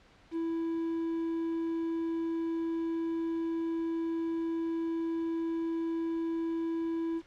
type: tone with quantisation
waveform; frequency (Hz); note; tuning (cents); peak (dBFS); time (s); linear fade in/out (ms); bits
triangle; 330; E4; +2; -28; 0.31-7.22; 50; 9
effects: pink hiss -60 dBFS RMS until 7.26 s + low-pass 4000 Hz 12 dB/octave